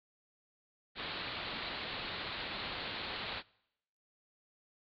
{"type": "low-pass noise", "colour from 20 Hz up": "white", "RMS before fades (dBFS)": -41, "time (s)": [0.95, 3.43], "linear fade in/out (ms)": 50, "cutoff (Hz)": 4400, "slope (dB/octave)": 96, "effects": ["noise-tail reverb RT60 0.8 s tail -24 dB re dry", "AAC 64 kbps"]}